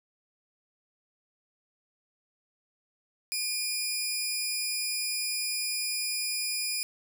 15% pulse tone pair together, 2410 / 5100 Hz, D7 / D#8, +44 / +42 cents, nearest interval octave + minor second, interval 1298 cents, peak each -26 dBFS, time 3.32-6.83 s, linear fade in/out 0 ms, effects none

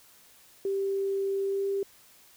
sine tone with pitch glide, 392 to 395 Hz, G4 to G4, 0 to +13 cents, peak -26 dBFS, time 0.65-1.83 s, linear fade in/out 2 ms, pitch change +13 cents, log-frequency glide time 1.42-1.69 s, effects white hiss -57 dBFS RMS until 2.36 s

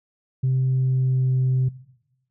sine tone with pitch glide, 130.6 to 129.32 Hz, C3 to C3, -3 to -20 cents, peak -16 dBFS, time 0.43-1.69 s, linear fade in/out 10 ms, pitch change -17 cents, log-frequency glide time 0.57-1.32 s, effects noise-tail reverb RT60 0.9 s tail -19 dB re dry + tanh soft clip ceiling -15 dBFS

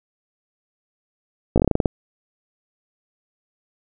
slowing click train, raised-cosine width 2 ms, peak -3 dBFS, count 10, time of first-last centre 1.56-1.858 s, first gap 17 ms, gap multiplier 1.16, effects none

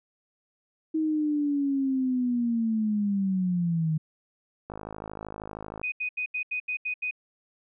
sine linear sweep, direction down, 318.1 to 154.2 Hz, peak -23 dBFS, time 0.94-3.98 s, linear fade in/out 10 ms
click train, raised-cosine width 1 ms, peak -23 dBFS, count 60, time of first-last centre 4.7-5.815 s, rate 52.9 Hz
sine tone bursts, 2494 Hz, D#7, 3 cents sharp, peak -27 dBFS, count 8, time 5.83-7.111 s, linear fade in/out 10 ms, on 91 ms, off 79 ms
effects none

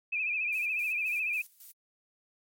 sine tone with vibrato, 2489 Hz, D#7, in tune, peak -28 dBFS, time 0.12-1.42 s, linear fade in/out 10 ms, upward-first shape sine, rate 14 Hz, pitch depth 83 cents each way
violet noise with tremolo, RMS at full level -48 dBFS, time 0.52-1.72 s, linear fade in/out 10 ms, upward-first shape square, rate 3.7 Hz, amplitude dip 75%
effects MP3 64 kbps

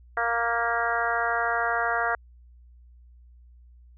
harmonic tone with a mistuned harmonic, 233.1 Hz, A#3, in tune, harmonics 2 / 3 / 4 / 5 / 6 / 7 / 8, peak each -34 / -28 / -33 / -31 / -29 / -30 / -34 dBFS, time 0.17-2.15 s, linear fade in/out 2 ms, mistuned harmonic 8, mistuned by +33 cents, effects added 60 Hz sine -49 dBFS peak until 3.97 s

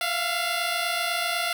10% pulse tone pair together, 678 / 706 Hz, E5 / F5, +49 / +19 cents, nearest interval minor second, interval 70 cents, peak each -19 dBFS, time 0.01-1.53 s, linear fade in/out 2 ms, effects none

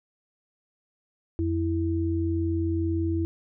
sine tone pair together, 87.4 / 329.4 Hz, F2 / E4, +2 / -1 cents, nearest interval octave + major seventh, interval 2297 cents, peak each -26 dBFS, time 1.39-3.25 s, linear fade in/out 0 ms, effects none

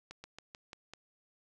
slowing click train, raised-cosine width 0.2 ms, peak -29 dBFS, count 6, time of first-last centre 0.11-0.936 s, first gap 130 ms, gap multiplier 1.12, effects none

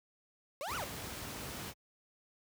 35% pulse exponential two-way sweep, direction up then down, 519 to 1524 to 519 Hz, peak -36 dBFS, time 0.61-0.84 s, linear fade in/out 0 ms, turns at 0.76 s
pink noise, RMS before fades -43 dBFS, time 0.66-1.74 s, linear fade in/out 50 ms
effects high-pass 60 Hz 12 dB/octave

